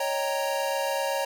square chord, Eb dominant seventh, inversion third, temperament equal, 554.4 / 622.3 / 784 / 932.3 Hz, Db5 / Eb5 / G5 / Bb5, 0 / 0 / 0 / 0 cents, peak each -29 / -35 / -35 / -32 dBFS, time 0-1.25 s, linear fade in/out 5 ms, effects none

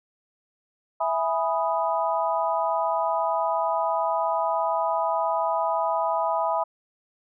sine chord, E major seventh, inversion none, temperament equal, 659.3 / 830.6 / 987.8 / 1244.5 Hz, E5 / G#5 / B5 / D#6, 0 / 0 / 0 / 0 cents, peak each -26 / -28 / -26 / -31 dBFS, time 1-6.64 s, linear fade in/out 10 ms, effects none

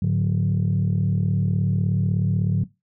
sine tone cluster, 103.7 / 143.3 / 179.6 Hz, G#2 / D3 / F3, -2 / -42 / +49 cents, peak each -21 dBFS, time 0.02-2.64 s, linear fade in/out 5 ms, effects noise-tail reverb RT60 0.2 s tail -18 dB re dry + tanh soft clip ceiling -13 dBFS

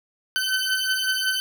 20% pulse beating tone pair, 1522 / 1527.4 Hz, F#6 / G6, +48 / -45 cents, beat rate 5.4 Hz, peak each -21 / -19 dBFS, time 0.36-1.4 s, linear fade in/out 0 ms, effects none

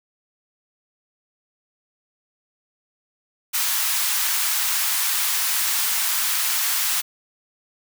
white high-pass noise, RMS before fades -22 dBFS, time 3.53-7.02 s, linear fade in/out 20 ms, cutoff 910 Hz, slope 24 dB/octave, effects none

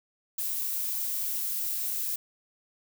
violet noise, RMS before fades -31 dBFS, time 0.38-2.16 s, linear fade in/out 5 ms, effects none

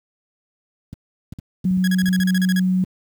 clicks, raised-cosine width 5 ms, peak -19 dBFS, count 9, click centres 0.93 / 1.325 / 1.388 / 1.644 / 1.709 / 1.773 / 2.033 / 2.082 / 2.194 s
sine tone, 185 Hz, F#3, in tune, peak -15 dBFS, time 1.65-2.84 s, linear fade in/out 2 ms
sawtooth tone bursts, 1661.2 Hz, G#6, in tune, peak -20 dBFS, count 11, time 1.84-2.596 s, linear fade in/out 2 ms, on 36 ms, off 36 ms
effects high-pass 80 Hz 12 dB/octave + 8-bit

